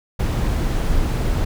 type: noise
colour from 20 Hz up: brown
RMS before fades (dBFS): -19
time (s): 0.19-1.45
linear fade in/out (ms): 10
effects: none